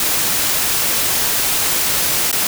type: noise with dropouts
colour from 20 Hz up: white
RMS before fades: -17 dBFS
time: 0-2.47 s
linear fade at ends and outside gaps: 2 ms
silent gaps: 2.315-2.327 s
effects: none